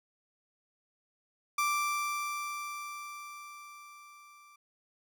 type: tone with level ramp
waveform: 30% pulse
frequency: 1174.7 Hz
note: D6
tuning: in tune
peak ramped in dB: -24 to -53 dBFS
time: 1.58-4.56 s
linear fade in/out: 5 ms
effects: none